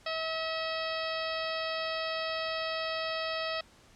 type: harmonic tone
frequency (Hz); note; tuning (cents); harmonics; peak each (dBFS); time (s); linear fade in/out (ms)
644; E5; -41; 1 / 2 / 3 / 4 / 5 / 6 / 7 / 8; -35 / -38 / -40 / -41 / -42 / -43 / -43 / -44; 0.06-3.61; 5
effects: pink hiss -59 dBFS RMS until 3.95 s + low-pass 8000 Hz 12 dB/octave